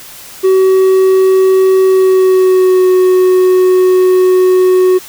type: tone with pitch glide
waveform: triangle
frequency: 378.6 to 369.1 Hz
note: F#4 to F#4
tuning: +40 to -4 cents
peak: -3 dBFS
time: 0.43-4.99 s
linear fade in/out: 20 ms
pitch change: -44 cents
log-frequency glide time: 1.84-2.88 s
effects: white hiss -32 dBFS RMS until 5.08 s